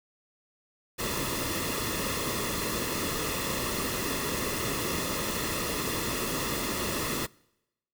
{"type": "noise with comb filter", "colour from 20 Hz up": "pink", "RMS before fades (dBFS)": -31, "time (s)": [0.98, 7.27], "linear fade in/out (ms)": 20, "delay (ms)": 1.3, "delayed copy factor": -0.65, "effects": ["noise-tail reverb RT60 0.9 s tail -25 dB re dry"]}